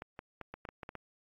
clicks, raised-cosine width 0.5 ms, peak -27 dBFS, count 9, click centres 0.021 / 0.191 / 0.413 / 0.54 / 0.652 / 0.689 / 0.832 / 0.891 / 0.953 s, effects AAC 32 kbps

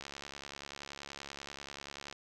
click train, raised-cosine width 0.2 ms, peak -26 dBFS, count 150, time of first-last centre 0.01-2.126 s, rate 70.4 Hz, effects none

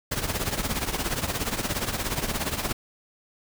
pink noise with tremolo, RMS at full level -25 dBFS, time 0.11-2.73 s, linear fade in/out 10 ms, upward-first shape triangle, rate 17 Hz, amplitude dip 80%, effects none

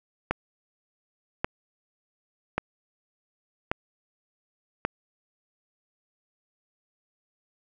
click train, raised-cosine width 0.5 ms, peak -9 dBFS, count 5, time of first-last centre 0.31-4.85 s, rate 0.881 Hz, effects none

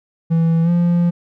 triangle tone with pitch glide, 164.81 to 173.1 Hz, E3 to F3, 0 to -15 cents, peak -10 dBFS, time 0.3-1.11 s, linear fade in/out 20 ms, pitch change +85 cents, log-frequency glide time 0.63-0.7 s, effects none

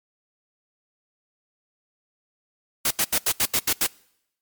white noise bursts, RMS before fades -21 dBFS, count 8, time 2.85-3.867 s, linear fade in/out 5 ms, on 58 ms, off 79 ms, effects noise-tail reverb RT60 0.8 s tail -25 dB re dry + MP3 96 kbps

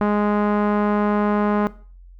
sawtooth tone with low-pass filter, 207.7 Hz, G#3, in tune, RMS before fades -19 dBFS, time 0.01-1.67 s, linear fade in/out 0 ms, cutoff 1200 Hz, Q 1.5, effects noise-tail reverb RT60 0.4 s tail -18 dB re dry + added 44 Hz sine -41 dBFS peak until 2.19 s

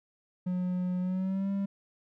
triangle tone with pitch glide, 181.1 to 197.49 Hz, F#3 to G3, -37 to +13 cents, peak -26 dBFS, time 0.46-1.66 s, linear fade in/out 10 ms, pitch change +150 cents, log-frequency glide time 1-1.51 s, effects none

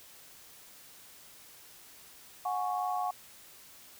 sine chord, F# suspended second, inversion none, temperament equal with one note detuned, 727.7 / 830.6 / 1108.7 Hz, F#5 / G#5 / C#6, -29 / 0 / 0 cents, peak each -32 / -36 / -36 dBFS, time 2.45-3.11 s, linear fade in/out 5 ms, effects white hiss -54 dBFS RMS until 3.99 s

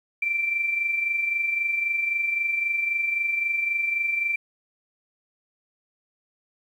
sine tone with amplitude modulation, 2349 Hz, D7, in tune, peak -20 dBFS, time 0.22-4.36 s, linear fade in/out 5 ms, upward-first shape sine, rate 23.8 Hz, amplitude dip 50%, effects 9-bit

